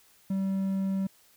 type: tone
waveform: triangle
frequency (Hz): 192.9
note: G3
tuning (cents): -28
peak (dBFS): -24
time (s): 0.3-1.07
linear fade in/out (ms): 5
effects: white hiss -61 dBFS RMS until 1.36 s